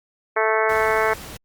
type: harmonic tone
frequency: 219.4 Hz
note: A3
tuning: 5 cents flat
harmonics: 2 / 3 / 4 / 5 / 6 / 7 / 8 / 9 / 10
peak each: -22 / -24 / -25 / -26 / -27 / -27 / -28 / -29 / -29 dBFS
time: 0.36-1.14 s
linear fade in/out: 10 ms
type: noise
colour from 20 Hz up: pink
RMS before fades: -37 dBFS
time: 0.69-1.37 s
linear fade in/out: 5 ms
effects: Opus 48 kbps